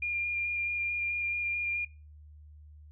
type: tone with vibrato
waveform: sine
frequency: 2407 Hz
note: D7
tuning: 42 cents sharp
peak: -29 dBFS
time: 0.02-1.85 s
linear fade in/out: 5 ms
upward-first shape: square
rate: 4.6 Hz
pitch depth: 9 cents each way
effects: noise-tail reverb RT60 0.3 s tail -21 dB re dry + added 75 Hz sine -49 dBFS peak until 2.91 s